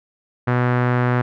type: tone with low-pass filter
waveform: sawtooth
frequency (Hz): 123.47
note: B2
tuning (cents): 0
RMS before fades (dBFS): -18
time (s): 0.47-1.22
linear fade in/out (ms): 10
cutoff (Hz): 1600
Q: 2
effects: none